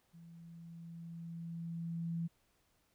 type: tone with level ramp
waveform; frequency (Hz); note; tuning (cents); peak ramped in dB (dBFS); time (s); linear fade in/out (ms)
sine; 167.4; E3; +27; -53 to -34; 0.13-2.28; 20
effects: pink hiss -75 dBFS RMS until 2.94 s